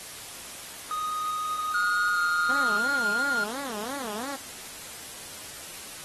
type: tone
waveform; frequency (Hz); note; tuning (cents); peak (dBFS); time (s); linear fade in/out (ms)
triangle; 1244.5; D#6; 0; -26; 0.91-2.77; 0
type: tone with pitch glide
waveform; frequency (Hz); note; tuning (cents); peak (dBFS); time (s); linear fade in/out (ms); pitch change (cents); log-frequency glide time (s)
triangle; 1436 to 1413.8; F6 to F6; +48 to +21; -22; 1.74-3.44; 5; -27; 2.12-2.19
type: tone with vibrato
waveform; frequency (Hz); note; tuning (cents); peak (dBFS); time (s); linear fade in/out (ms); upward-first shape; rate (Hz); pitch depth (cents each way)
10% pulse; 241.6; B3; -38; -26; 2.49-4.36; 5; sine; 2.9; 280
effects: white hiss -41 dBFS RMS until 6.04 s + AAC 32 kbps

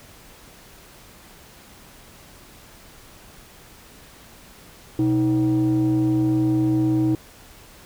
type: tone pair together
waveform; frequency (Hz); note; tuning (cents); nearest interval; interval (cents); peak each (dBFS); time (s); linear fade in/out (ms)
sine; 125 / 317.2; B2 / D#4; +21 / +33; octave + major third; 1612; -20 / -16; 4.99-7.15; 2
effects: tanh soft clip ceiling -14 dBFS + pink hiss -47 dBFS RMS until 7.85 s

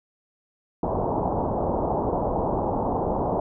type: low-pass noise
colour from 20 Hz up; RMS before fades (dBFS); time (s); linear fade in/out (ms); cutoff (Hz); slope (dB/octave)
white; -25; 0.83-3.4; 2; 930; 48
effects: none

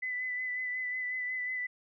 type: tone with vibrato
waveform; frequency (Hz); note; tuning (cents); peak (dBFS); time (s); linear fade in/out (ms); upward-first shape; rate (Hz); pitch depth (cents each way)
sine; 2003; B6; +24; -32; 0.02-1.67; 10; sine; 5.5; 22
effects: none

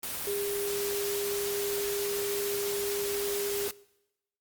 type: tone in noise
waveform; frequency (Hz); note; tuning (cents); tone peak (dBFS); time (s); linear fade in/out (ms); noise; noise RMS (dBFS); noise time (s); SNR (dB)
sine; 404.6; G#4; -45; -30; 0.27-3.68; 2; white; -35; 0.03-3.71; +2
effects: noise-tail reverb RT60 0.9 s tail -22 dB re dry + Opus 32 kbps

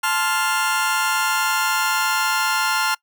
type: chord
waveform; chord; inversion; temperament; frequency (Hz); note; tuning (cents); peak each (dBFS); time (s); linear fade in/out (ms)
sawtooth; F major; first; just; 873.1 / 1047.7 / 1396.9; A5 / C6 / F6; -14 / +2 / 0; -20 / -21 / -17; 0.03-2.95; 10
effects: noise-tail reverb RT60 0.1 s tail -24 dB re dry

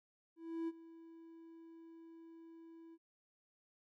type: tone with ADSR envelope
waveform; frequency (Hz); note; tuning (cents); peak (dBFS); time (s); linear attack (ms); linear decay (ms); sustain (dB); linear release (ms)
triangle; 329.6; E4; 0; -34; 0.36-2.98; 320; 36; -18; 45
effects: none

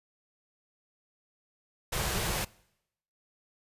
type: band-stop noise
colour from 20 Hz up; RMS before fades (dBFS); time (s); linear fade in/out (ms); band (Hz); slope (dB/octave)
pink; -31; 1.92-2.45; 10; 220 to 320; 96
effects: noise-tail reverb RT60 0.8 s tail -23 dB re dry + resampled to 32000 Hz

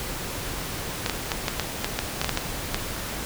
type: clicks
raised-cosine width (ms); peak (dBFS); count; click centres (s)
0.2; -6; 12; 1.062 / 1.097 / 1.318 / 1.482 / 1.597 / 1.845 / 1.99 / 2.215 / 2.245 / 2.293 / 2.374 / 2.745
effects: pink hiss -32 dBFS RMS until 3.25 s

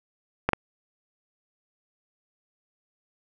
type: clicks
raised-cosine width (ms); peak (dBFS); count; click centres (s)
0.5; -6; 2; 0.49 / 0.533
effects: none

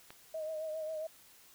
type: click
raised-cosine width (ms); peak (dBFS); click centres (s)
0.3; -32; 0.105
type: tone with vibrato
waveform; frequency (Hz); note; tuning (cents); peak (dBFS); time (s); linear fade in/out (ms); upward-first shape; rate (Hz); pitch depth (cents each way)
sine; 628; D#5; +16; -36; 0.34-1.07; 5; triangle; 7.4; 48
effects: white hiss -60 dBFS RMS until 1.54 s

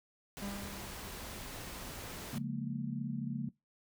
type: noise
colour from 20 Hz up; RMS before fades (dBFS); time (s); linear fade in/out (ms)
pink; -45; 0.37-2.38; 0
type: tone with exponential decay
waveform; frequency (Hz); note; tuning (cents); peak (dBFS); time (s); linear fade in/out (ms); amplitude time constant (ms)
45% pulse; 200.3; G3; +38; -39; 0.42-1.67; 5; 270
type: chord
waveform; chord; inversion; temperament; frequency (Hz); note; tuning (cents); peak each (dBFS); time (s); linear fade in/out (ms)
sine; Bb minor seventh; first; just; 139.85 / 174.81 / 209.8 / 233.1; Db3 / F3 / Ab3 / Bb3; +16 / +2 / +18 / 0; -39 / -44 / -41 / -39; 2.33-3.49; 5
effects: noise-tail reverb RT60 0.2 s tail -20 dB re dry

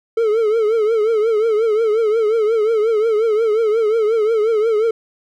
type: tone with vibrato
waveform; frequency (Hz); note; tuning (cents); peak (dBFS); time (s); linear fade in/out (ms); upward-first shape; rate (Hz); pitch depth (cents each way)
triangle; 440; A4; 0; -11; 0.17-4.91; 5; triangle; 5.6; 110
effects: none

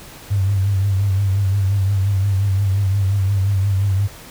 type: tone with vibrato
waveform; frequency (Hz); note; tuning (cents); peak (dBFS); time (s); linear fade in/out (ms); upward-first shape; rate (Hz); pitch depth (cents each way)
sine; 98; G2; 0; -14; 0.3-4.08; 20; triangle; 5.7; 72
effects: pink hiss -39 dBFS RMS until 4.3 s

